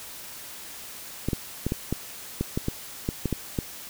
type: clicks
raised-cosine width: 3 ms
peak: -12 dBFS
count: 12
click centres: 1.286 / 1.332 / 1.666 / 1.721 / 1.926 / 2.41 / 2.575 / 2.684 / 3.089 / 3.257 / 3.327 / 3.588 s
effects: white hiss -41 dBFS RMS until 3.89 s